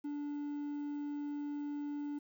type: tone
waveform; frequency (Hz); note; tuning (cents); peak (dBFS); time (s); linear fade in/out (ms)
triangle; 290.8; D4; -17; -35; 0.04-2.19; 10
effects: 11-bit